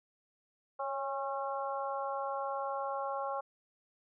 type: harmonic tone with a mistuned harmonic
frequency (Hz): 272.1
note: C#4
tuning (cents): -32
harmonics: 2 / 3 / 4 / 5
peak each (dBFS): -38 / -38 / -39 / -44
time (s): 0.79-3.41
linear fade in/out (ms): 10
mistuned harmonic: 2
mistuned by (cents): +28
effects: none